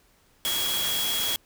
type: tone in noise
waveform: sine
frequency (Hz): 3322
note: G#7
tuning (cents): 0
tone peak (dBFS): -27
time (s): 0.45-1.36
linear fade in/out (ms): 0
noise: white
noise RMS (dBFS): -29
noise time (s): 0.45-1.36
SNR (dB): -1
effects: pink hiss -62 dBFS RMS until 1.45 s